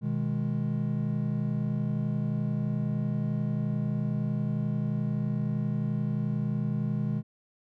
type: chord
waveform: triangle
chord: G# minor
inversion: first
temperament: just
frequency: 124.59 / 155.74 / 207.7 Hz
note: B2 / D#3 / G#3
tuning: +16 / +2 / 0 cents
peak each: -29 dBFS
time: 0.01-7.23 s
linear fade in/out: 50 ms
effects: none